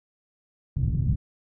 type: low-pass noise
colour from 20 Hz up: white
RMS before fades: -24 dBFS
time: 0.76-1.16 s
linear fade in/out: 10 ms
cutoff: 140 Hz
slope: 24 dB/octave
effects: none